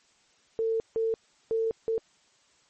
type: tone bursts at uneven times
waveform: sine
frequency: 450 Hz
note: A4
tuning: 39 cents sharp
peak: -24 dBFS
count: 4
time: 0.59-0.8 / 0.96-1.14 / 1.51-1.71 / 1.88-1.98 s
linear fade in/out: 0 ms
effects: white hiss -64 dBFS RMS until 2.69 s + MP3 32 kbps